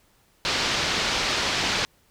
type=low-pass noise; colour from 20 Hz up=white; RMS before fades=-25 dBFS; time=0.45-1.85 s; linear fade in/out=0 ms; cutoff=5100 Hz; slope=24 dB/octave; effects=pink hiss -62 dBFS RMS until 2.1 s